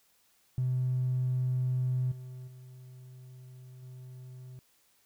triangle tone with level steps, 127.4 Hz, C3, 46 cents flat, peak -23 / -39 / -45 / -42 dBFS, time 0.58-4.59 s, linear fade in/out 0 ms, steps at 2.11 / 2.47 / 3.82 s, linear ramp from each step 10 ms, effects tanh soft clip ceiling -24 dBFS + white hiss -68 dBFS RMS until 5.05 s

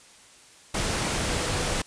sine tone in noise, 493.9 Hz, B4, in tune, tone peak -37 dBFS, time 1.27-1.79 s, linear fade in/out 5 ms, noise pink, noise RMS -27 dBFS, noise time 0.74-1.82 s, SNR -13 dB, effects white hiss -52 dBFS RMS until 1.86 s + resampled to 22050 Hz

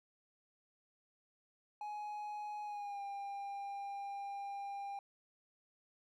triangle tone with pitch glide, 837 to 799.2 Hz, G#5 to G5, +13 to +33 cents, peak -39 dBFS, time 1.81-4.99 s, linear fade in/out 2 ms, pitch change -80 cents, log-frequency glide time 2.64-3.02 s, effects none

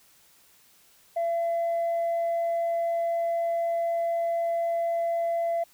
sine tone, 676 Hz, E5, 43 cents sharp, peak -22 dBFS, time 1.16-5.64 s, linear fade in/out 10 ms, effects tanh soft clip ceiling -22 dBFS + white hiss -59 dBFS RMS until 5.73 s

